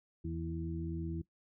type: harmonic tone with a mistuned harmonic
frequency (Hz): 82.41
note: E2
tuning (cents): 0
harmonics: 1 / 2 / 3 / 4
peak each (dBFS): -40 / -40 / -51 / -41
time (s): 0.24-1.22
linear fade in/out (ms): 10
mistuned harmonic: 3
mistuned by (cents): -43
effects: noise-tail reverb RT60 0.1 s tail -18 dB re dry